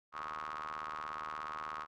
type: ring-modulated tone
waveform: sawtooth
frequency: 76.7 Hz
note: D#2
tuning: 24 cents flat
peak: -33 dBFS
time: 0.12-1.87 s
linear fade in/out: 50 ms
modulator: 1180 Hz
effects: low-pass 5000 Hz 12 dB/octave